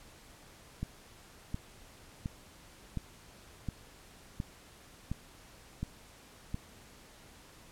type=click train; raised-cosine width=5 ms; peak=-22 dBFS; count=9; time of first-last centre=0.83-6.544 s; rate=1.4 Hz; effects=pink hiss -56 dBFS RMS until 7.71 s + low-pass 12000 Hz 12 dB/octave